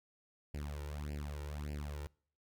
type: tone with flanger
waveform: sawtooth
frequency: 73.42 Hz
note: D2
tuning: in tune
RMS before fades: -42 dBFS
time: 0.54-2.07 s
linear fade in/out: 0 ms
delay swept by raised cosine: 0.4 to 2.2 ms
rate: 1.7 Hz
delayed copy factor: +0.95
effects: noise-tail reverb RT60 0.5 s tail -25 dB re dry